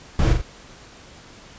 brown noise with echo, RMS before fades -17 dBFS, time 0.19-0.33 s, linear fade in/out 2 ms, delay 42 ms, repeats 2, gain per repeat -5 dB, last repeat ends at 0.414 s, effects pink hiss -45 dBFS RMS until 1.58 s + resampled to 16000 Hz

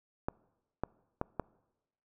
clicks, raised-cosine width 1 ms, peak -18 dBFS, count 4, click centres 0.285 / 0.836 / 1.214 / 1.397 s, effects noise-tail reverb RT60 1.0 s tail -24 dB re dry

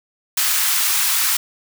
white high-pass noise, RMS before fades -18 dBFS, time 0.37-1.37 s, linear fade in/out 5 ms, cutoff 970 Hz, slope 24 dB/octave, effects none

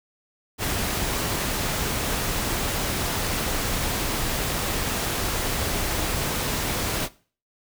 pink noise, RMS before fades -26 dBFS, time 0.58-7.09 s, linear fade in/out 50 ms, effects noise-tail reverb RT60 0.4 s tail -19 dB re dry

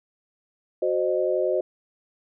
sine chord, C diminished, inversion second, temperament equal with one note detuned, 370 / 523.3 / 614.4 Hz, Gb4 / C5 / Eb5, 0 / 0 / -22 cents, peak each -25 dBFS, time 0.82-1.61 s, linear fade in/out 5 ms, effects none

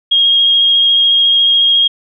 sine tone with vibrato, 3258 Hz, G#7, 34 cents flat, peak -7 dBFS, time 0.11-1.88 s, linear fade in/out 10 ms, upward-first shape triangle, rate 14 Hz, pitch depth 16 cents each way, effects none

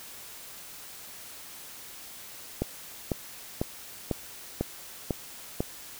click train, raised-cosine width 2 ms, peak -13 dBFS, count 7, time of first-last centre 2.62-5.605 s, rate 2.01 Hz, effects white hiss -45 dBFS RMS until 5.99 s

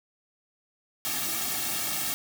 white noise with comb filter, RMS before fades -30 dBFS, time 1.05-2.14 s, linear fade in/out 0 ms, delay 2 ms, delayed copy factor -1, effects none

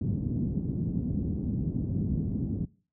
white low-pass noise, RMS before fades -29 dBFS, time 0.01-2.65 s, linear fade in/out 5 ms, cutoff 240 Hz, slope 24 dB/octave, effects noise-tail reverb RT60 0.4 s tail -23 dB re dry + high-pass 60 Hz 12 dB/octave

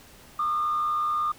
sine tone with frequency modulation, 1212 Hz, D#6, 46 cents flat, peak -22 dBFS, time 0.39-1.32 s, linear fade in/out 5 ms, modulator 84.7 Hz, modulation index 0.41, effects tanh soft clip ceiling -19 dBFS + pink hiss -51 dBFS RMS until 1.38 s

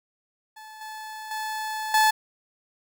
30% pulse tone with level steps, 867 Hz, A5, 26 cents flat, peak -39 / -33 / -26 / -14 dBFS, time 0.56-2.11 s, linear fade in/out 10 ms, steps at 0.81 / 1.31 / 1.94 s, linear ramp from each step 2 ms, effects none

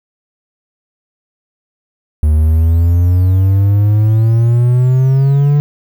triangle exponential sweep, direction up, 75 to 146.83 Hz, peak -5 dBFS, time 2.23-5.6 s, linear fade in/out 0 ms, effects 7-bit

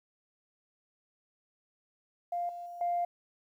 sine tone with level steps, 698.5 Hz, F5, in tune, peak -30 / -39 / -41 / -27 dBFS, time 2.32-3.05 s, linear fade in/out 5 ms, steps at 2.49 / 2.66 / 2.81 s, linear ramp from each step 2 ms, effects tanh soft clip ceiling -23 dBFS + 11-bit

